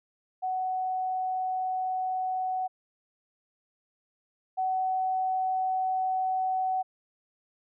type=tone pair in turn; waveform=sine; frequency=746 / 751.2 Hz; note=F#5 / F#5; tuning=+14 / +26 cents; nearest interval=unison; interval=12 cents; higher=second; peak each=-27 / -25 dBFS; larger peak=second; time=0.42-2.68 / 4.57-6.83 s; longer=neither; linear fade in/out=20 ms; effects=none